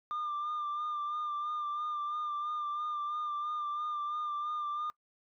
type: tone with vibrato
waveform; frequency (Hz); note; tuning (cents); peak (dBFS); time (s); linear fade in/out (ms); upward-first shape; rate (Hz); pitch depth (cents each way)
sine; 1197; D6; +33; -31; 0.11-4.9; 0; sine; 3; 32
effects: noise-tail reverb RT60 0.1 s tail -22 dB re dry + tanh soft clip ceiling -31 dBFS